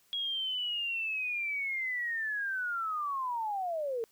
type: linear sweep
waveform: sine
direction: down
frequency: 3322 to 440 Hz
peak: -31 dBFS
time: 0.13-4.04 s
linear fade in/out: 0 ms
effects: white hiss -67 dBFS RMS until 4.11 s